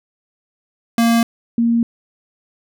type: tone pair in turn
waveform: square / sine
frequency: 231.7 / 233 Hz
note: A#3 / A#3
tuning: -10 / -1 cents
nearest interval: unison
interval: 9 cents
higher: second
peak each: -12 dBFS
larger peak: neither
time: 0.98-1.23 / 1.58-1.83 s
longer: neither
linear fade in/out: 2 ms
effects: none